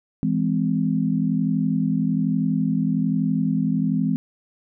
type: chord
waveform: sine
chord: E augmented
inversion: none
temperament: just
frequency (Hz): 164.81 / 206 / 257.5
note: E3 / G#3 / B#3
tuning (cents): 0 / -14 / -28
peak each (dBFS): -23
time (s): 0.23-4.16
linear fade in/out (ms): 0
effects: none